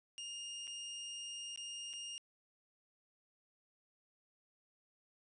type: tone with dropouts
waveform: sawtooth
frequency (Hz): 2830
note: F7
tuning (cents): +22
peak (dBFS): -40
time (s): 0.18-2.18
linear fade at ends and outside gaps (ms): 0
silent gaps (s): 0.671-0.677 / 1.56-1.575 / 1.931-1.936
effects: resampled to 22050 Hz + 12-bit